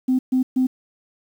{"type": "tone bursts", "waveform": "sine", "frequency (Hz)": 257.3, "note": "C4", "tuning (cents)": -29, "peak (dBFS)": -14, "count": 3, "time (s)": [0.08, 0.67], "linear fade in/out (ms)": 10, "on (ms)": 110, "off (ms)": 130, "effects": ["tanh soft clip ceiling -11 dBFS", "8-bit"]}